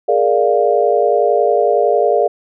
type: chord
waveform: sine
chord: Bb dominant seventh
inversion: third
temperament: equal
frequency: 415.3 / 466.2 / 587.3 / 698.5 Hz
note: Ab4 / Bb4 / D5 / F5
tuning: 0 / 0 / 0 / 0 cents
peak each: -16 dBFS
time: 0.08-2.28 s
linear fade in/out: 10 ms
effects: none